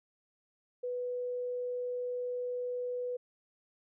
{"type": "tone", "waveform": "sine", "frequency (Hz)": 493.9, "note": "B4", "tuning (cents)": 0, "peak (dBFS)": -33, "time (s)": [0.83, 3.17], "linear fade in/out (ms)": 10, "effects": []}